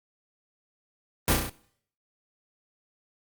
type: noise with echo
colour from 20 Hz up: pink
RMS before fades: -22 dBFS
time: 1.28-1.33 s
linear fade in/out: 0 ms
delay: 33 ms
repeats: 5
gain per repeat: -3 dB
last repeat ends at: 1.495 s
effects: noise-tail reverb RT60 0.6 s tail -20 dB re dry + Opus 32 kbps